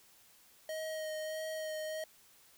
square tone with vibrato, 627 Hz, D#5, 13 cents sharp, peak -38 dBFS, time 0.69-2.04 s, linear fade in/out 2 ms, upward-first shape sine, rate 1.6 Hz, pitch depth 16 cents each way, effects white hiss -63 dBFS RMS until 2.57 s

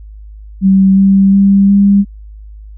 sine tone with pitch steps, 192.5 / 194.96 / 197.46 / 199.98 Hz, G3 / G3 / G3 / G3, -31 / -9 / +13 / +35 cents, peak -4 dBFS, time 0.61-2.05 s, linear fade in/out 50 ms, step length 360 ms, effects added 52 Hz sine -29 dBFS peak until 2.77 s

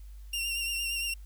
sawtooth tone with vibrato, 2764 Hz, F7, 19 cents flat, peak -27 dBFS, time 0.33-1.14 s, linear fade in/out 5 ms, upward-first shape triangle, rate 8.7 Hz, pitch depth 39 cents each way, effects added 50 Hz sine -43 dBFS peak until 1.25 s + white hiss -65 dBFS RMS until 1.25 s

